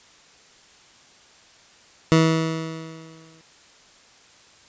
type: tone with exponential decay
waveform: 20% pulse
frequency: 161.5 Hz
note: E3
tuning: 35 cents flat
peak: -7 dBFS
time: 2.12-3.41 s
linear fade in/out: 0 ms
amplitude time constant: 280 ms
effects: white hiss -52 dBFS RMS until 4.68 s + resampled to 16000 Hz